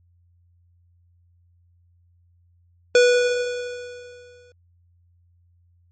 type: tone with exponential decay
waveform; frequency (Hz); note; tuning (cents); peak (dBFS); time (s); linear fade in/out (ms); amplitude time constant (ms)
square; 490; B4; -14; -11; 2.95-4.52; 2; 340
effects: added 87 Hz sine -56 dBFS peak until 5.91 s + MP3 32 kbps